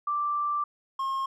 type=tone pair in turn; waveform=sine / triangle; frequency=1174.7 / 1074.3 Hz; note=D6 / C6; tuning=0 / +45 cents; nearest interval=major second; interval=155 cents; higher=first; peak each=-25 dBFS; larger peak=neither; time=0.07-0.64 / 0.99-1.26 s; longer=first; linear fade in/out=5 ms; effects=none